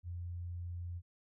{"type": "tone", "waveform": "sine", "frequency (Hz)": 87.31, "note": "F2", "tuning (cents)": 0, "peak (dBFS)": -39, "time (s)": [0.03, 1.02], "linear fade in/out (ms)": 50, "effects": []}